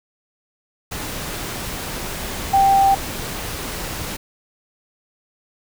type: tone in noise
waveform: sine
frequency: 784 Hz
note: G5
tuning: in tune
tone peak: -11 dBFS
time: 2.53-2.95 s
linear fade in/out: 10 ms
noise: pink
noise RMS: -28 dBFS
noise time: 0.91-4.17 s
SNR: +14 dB
effects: none